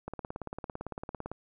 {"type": "click train", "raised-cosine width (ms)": 1, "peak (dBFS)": -23, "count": 23, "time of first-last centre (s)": [0.08, 1.316], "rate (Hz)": 17.8, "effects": []}